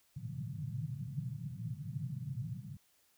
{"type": "band-pass noise", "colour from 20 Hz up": "white", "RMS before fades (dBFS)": -41, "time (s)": [0.16, 2.77], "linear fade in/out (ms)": 5, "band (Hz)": [110, 160], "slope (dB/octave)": 48, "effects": ["white hiss -71 dBFS RMS until 3.17 s"]}